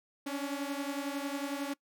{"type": "beating tone pair", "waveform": "sawtooth", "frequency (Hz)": [277.2, 288.2], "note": ["C#4", "D4"], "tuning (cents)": [0, -33], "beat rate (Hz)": 11, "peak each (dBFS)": [-32, -34], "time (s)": [0.26, 1.74], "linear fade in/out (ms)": 10, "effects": ["noise-tail reverb RT60 0.1 s tail -22 dB re dry"]}